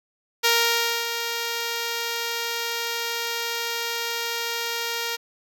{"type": "tone with ADSR envelope", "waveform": "5% pulse", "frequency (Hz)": 466.2, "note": "A#4", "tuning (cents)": 0, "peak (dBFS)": -5, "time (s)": [0.43, 5.17], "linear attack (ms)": 20, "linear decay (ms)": 600, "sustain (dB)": -9, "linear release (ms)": 20, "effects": []}